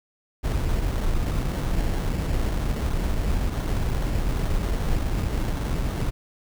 brown noise with sample-and-hold, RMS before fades -24 dBFS, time 0.43-6.11 s, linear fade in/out 20 ms, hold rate 2450 Hz, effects none

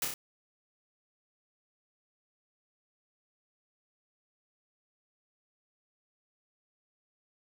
white noise with echo, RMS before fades -31 dBFS, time 0.02-0.05 s, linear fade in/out 2 ms, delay 30 ms, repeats 3, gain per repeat -3 dB, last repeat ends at 0.14 s, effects none

